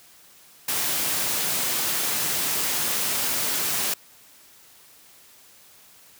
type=high-pass noise; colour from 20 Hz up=white; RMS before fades=-25 dBFS; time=0.68-3.94 s; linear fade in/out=5 ms; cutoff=100 Hz; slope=48 dB/octave; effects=white hiss -52 dBFS RMS until 6.19 s + high-pass 60 Hz 12 dB/octave